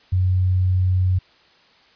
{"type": "tone", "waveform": "sine", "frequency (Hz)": 92.2, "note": "F#2", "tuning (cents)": -6, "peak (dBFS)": -15, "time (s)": [0.12, 1.19], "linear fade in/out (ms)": 10, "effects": ["white hiss -54 dBFS RMS until 1.95 s", "resampled to 11025 Hz"]}